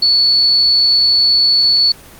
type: tone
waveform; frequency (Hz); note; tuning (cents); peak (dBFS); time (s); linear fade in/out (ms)
sine; 4435; C#8; 0; -8; 0.02-1.92; 5
effects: pink hiss -38 dBFS RMS until 2.19 s + Opus 24 kbps